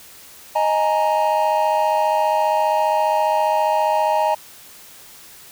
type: chord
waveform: triangle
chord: D# suspended fourth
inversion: none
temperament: equal with one note detuned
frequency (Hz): 622.3 / 837.4 / 932.3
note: D#5 / G#5 / A#5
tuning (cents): 0 / +14 / 0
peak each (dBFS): -18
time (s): 0.55-4.35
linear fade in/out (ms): 10
effects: white hiss -43 dBFS RMS until 5.51 s